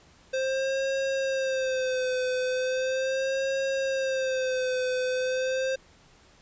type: tone with vibrato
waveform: square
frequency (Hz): 523.3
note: C5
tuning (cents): 0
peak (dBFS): -26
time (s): 0.33-5.76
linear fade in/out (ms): 10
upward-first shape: sine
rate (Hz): 0.38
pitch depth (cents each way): 53
effects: pink hiss -57 dBFS RMS until 6.41 s + resampled to 16000 Hz